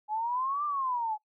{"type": "exponential two-way sweep", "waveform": "sine", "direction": "up then down", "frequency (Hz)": [837, 1198, 837], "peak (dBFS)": -28, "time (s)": [0.08, 1.18], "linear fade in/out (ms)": 50, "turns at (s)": 0.65, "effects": ["noise-tail reverb RT60 0.1 s tail -21 dB re dry"]}